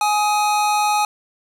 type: tone pair together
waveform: square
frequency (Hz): 837.1 / 1256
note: G#5 / D#6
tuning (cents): +13 / +16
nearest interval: perfect fifth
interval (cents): 703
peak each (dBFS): -17 / -24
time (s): 0.01-1.05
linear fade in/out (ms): 2
effects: low-pass 12000 Hz 12 dB/octave + 8-bit